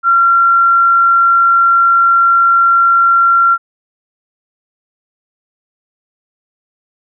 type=tone; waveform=sine; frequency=1371 Hz; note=F6; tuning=32 cents flat; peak=-6 dBFS; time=0.03-3.58 s; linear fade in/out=50 ms; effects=none